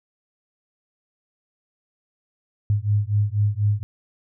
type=beating tone pair; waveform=sine; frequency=101.8 / 105.9 Hz; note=G#2 / G#2; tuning=-34 / +34 cents; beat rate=4.1 Hz; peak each=-21 dBFS; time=2.7-3.83 s; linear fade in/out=0 ms; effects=none